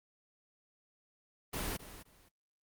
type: noise with echo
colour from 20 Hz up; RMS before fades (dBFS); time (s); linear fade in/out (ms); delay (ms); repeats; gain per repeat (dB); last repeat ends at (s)
pink; -37; 1.53-1.77; 10; 260; 2; -13; 2.29
effects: noise-tail reverb RT60 0.1 s tail -22 dB re dry + Opus 24 kbps